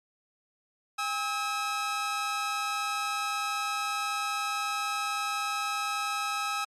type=tone pair together; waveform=sawtooth; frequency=810.8 / 1287 Hz; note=G#5 / E6; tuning=-42 / -42 cents; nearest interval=minor sixth; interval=800 cents; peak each=-31 / -26 dBFS; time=0.98-6.65 s; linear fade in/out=10 ms; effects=low-pass 10000 Hz 12 dB/octave + MP3 96 kbps